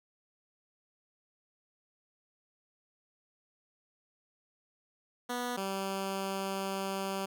10% pulse tone pair in turn, 244.9 / 193.91 Hz, B3 / G3, -14 / -19 cents, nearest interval major third, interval 405 cents, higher first, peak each -25 dBFS, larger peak neither, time 5.29-5.57 / 5.57-7.26 s, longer second, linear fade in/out 10 ms, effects none

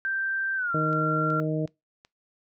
sine tone with pitch glide, 1568 to 1372.9 Hz, G6 to F6, 0 to -30 cents, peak -25 dBFS, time 0.05-1.4 s, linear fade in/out 0 ms, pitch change -230 cents, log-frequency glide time 0.56-0.72 s
harmonic tone, 155.7 Hz, D#3, 2 cents sharp, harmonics 1 / 2 / 3 / 4, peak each -27 / -30 / -32 / -33 dBFS, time 0.74-1.66 s, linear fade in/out 5 ms
click train, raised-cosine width 0.2 ms, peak -32 dBFS, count 4, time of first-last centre 0.93-2.049 s, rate 2.68 Hz
effects noise-tail reverb RT60 0.2 s tail -23 dB re dry

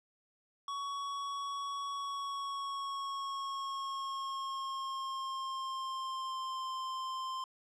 square tone with pitch glide, 1120 to 1045 Hz, C#6 to C6, +18 to -2 cents, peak -37 dBFS, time 0.68-7.44 s, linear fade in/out 2 ms, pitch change -120 cents, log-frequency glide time 1.92-6.7 s, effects low-pass 6000 Hz 12 dB/octave

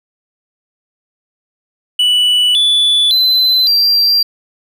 triangle tone with pitch steps, 2960 / 3460 / 4043 / 4726 Hz, F#7 / A7 / B7 / D8, 0 / -30 / +40 / +10 cents, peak -7 dBFS, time 1.99-4.23 s, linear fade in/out 5 ms, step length 560 ms, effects none

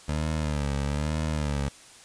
20% pulse tone with vibrato, 74 Hz, D2, 14 cents sharp, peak -21 dBFS, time 0.08-1.69 s, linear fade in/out 10 ms, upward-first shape sine, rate 1.1 Hz, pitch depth 100 cents each way, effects white hiss -50 dBFS RMS until 2.04 s + resampled to 22050 Hz

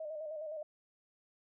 sine tone with vibrato, 618 Hz, D#5, 12 cents flat, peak -39 dBFS, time 0-0.63 s, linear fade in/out 5 ms, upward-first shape square, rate 9.7 Hz, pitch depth 50 cents each way, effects none

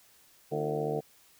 harmonic tone with a mistuned harmonic, 75.1 Hz, D2, 39 cents sharp, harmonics 2 / 3 / 4 / 5 / 6 / 7 / 8 / 9 / 10, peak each -36 / -42 / -42 / -40 / -32 / -41 / -41 / -39 / -39 dBFS, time 0.51-1.01 s, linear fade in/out 20 ms, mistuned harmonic 5, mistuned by -120 cents, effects white hiss -61 dBFS RMS until 1.39 s

